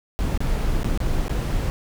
brown noise with dropouts, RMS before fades -22 dBFS, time 0.19-1.7 s, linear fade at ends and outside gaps 0 ms, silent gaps 0.376-0.405 / 0.831-0.845 / 0.975-1.003 / 1.281-1.295 s, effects none

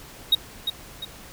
triangle tone with echo, 3772 Hz, A#7, 20 cents sharp, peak -12 dBFS, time 0.32-0.35 s, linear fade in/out 5 ms, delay 350 ms, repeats 2, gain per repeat -8 dB, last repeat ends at 1.05 s, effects pink hiss -44 dBFS RMS until 1.32 s

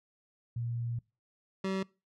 sine / 25% pulse tone pair in turn, 118.1 / 191.48 Hz, A#2 / G3, +23 / -40 cents, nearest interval minor sixth, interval 837 cents, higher second, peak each -32 / -27 dBFS, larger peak second, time 0.56-0.99 / 1.64-1.83 s, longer first, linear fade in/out 5 ms, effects noise-tail reverb RT60 0.3 s tail -24 dB re dry + low-pass 5000 Hz 12 dB/octave

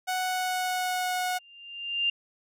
sawtooth tone with pitch glide, 740 to 730.7 Hz, F#5 to F#5, 0 to -22 cents, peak -23 dBFS, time 0.07-1.39 s, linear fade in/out 20 ms, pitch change -22 cents, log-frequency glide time 0.19-1.15 s
sine tone with exponential growth, 2794 Hz, F7, in tune, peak -21 dBFS, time 1.27-2.1 s, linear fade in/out 5 ms, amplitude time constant 180 ms
effects none

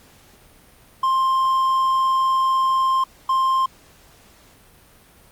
triangle tone bursts at uneven times, 1054 Hz, C6, 12 cents sharp, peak -14 dBFS, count 2, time 1.03-3.04 / 3.29-3.66 s, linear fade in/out 5 ms, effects pink hiss -51 dBFS RMS until 5.31 s + Opus 48 kbps

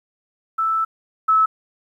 sine tone pair in turn, 1318.5 / 1300.3 Hz, E6 / E6, 0 / -24 cents, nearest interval unison, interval 24 cents, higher first, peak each -17 / -12 dBFS, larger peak second, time 0.58-0.85 / 1.28-1.46 s, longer first, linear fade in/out 10 ms, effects 9-bit

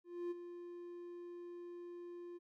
triangle tone with ADSR envelope, 349.2 Hz, F4, in tune, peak -35 dBFS, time 0.04-2.39 s, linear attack 270 ms, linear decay 22 ms, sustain -10 dB, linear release 26 ms, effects none

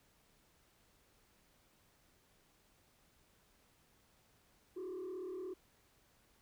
sine tone with frequency modulation, 370 Hz, F#4, in tune, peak -39 dBFS, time 4.76-5.54 s, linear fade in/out 10 ms, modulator 36.9 Hz, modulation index 0.76, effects tanh soft clip ceiling -40 dBFS + pink hiss -71 dBFS RMS until 6.41 s

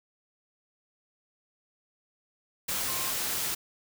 sine tone in noise, 1059 Hz, C6, 21 cents sharp, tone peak -40 dBFS, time 2.88-3.11 s, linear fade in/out 10 ms, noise white, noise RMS -31 dBFS, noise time 2.68-3.55 s, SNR -12 dB, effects none

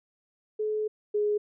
sine tone pair in turn, 428.2 / 417.5 Hz, A4 / G#4, -47 / +9 cents, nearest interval unison, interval 44 cents, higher first, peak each -26 / -23 dBFS, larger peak second, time 0.59-0.88 / 1.14-1.38 s, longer first, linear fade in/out 10 ms, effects none

